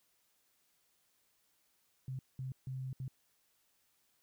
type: tone bursts at uneven times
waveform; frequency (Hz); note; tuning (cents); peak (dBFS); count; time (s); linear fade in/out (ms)
sine; 130.81; C3; 0; -38; 4; 2.08-2.19 / 2.39-2.52 / 2.67-2.93 / 3-3.08; 2
effects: white hiss -75 dBFS RMS until 4.22 s